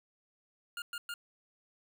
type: tone bursts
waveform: 25% pulse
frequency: 1412 Hz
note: F6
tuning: 19 cents sharp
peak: -34 dBFS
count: 3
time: 0.77-1.14 s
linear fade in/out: 2 ms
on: 50 ms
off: 110 ms
effects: 10-bit